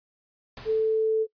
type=noise with exponential decay; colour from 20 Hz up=pink; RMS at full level=-40 dBFS; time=0.57-1.26 s; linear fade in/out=1 ms; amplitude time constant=150 ms
type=tone; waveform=sine; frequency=440 Hz; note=A4; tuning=in tune; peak=-20 dBFS; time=0.65-1.27 s; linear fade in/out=50 ms
effects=noise-tail reverb RT60 0.1 s tail -22 dB re dry + resampled to 11025 Hz